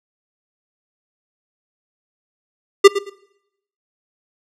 square tone with echo, 397.9 Hz, G4, 26 cents sharp, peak -3 dBFS, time 2.84-2.88 s, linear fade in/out 10 ms, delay 110 ms, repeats 2, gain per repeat -14 dB, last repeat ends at 3.1 s, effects noise-tail reverb RT60 0.8 s tail -22 dB re dry + low-pass 8000 Hz 12 dB/octave

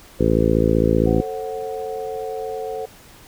harmonic tone, 55.4 Hz, A1, 13 cents sharp, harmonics 1 / 2 / 3 / 4 / 5 / 6 / 7 / 8 / 9, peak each -23 / -23 / -23 / -23 / -23 / -23 / -23 / -23 / -23 dBFS, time 0.19-1.22 s, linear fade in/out 20 ms
sine chord, F# diminished, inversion first, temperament just, 444 / 532.8 / 740 Hz, A4 / C5 / F#5, +16 / +31 / 0 cents, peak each -27 / -31 / -31 dBFS, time 1.06-2.86 s, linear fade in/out 10 ms
effects pink hiss -46 dBFS RMS until 3.27 s

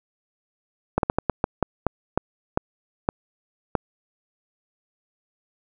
slowing click train, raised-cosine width 1 ms, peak -5 dBFS, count 12, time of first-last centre 0.98-3.753 s, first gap 52 ms, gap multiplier 1.29, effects none

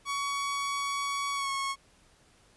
sawtooth tone with pitch glide, 1124 to 1096.4 Hz, C#6 to C#6, +24 to -19 cents, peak -26 dBFS, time 0.05-1.76 s, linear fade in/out 50 ms, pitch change -43 cents, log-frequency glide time 1.35-1.5 s, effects pink hiss -62 dBFS RMS until 2.56 s + resampled to 24000 Hz

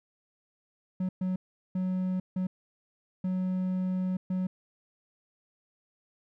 triangle tone bursts at uneven times, 185 Hz, F#3, in tune, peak -25 dBFS, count 6, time 1-1.09 / 1.21-1.36 / 1.75-2.2 / 2.36-2.47 / 3.24-4.17 / 4.3-4.47 s, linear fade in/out 5 ms, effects none

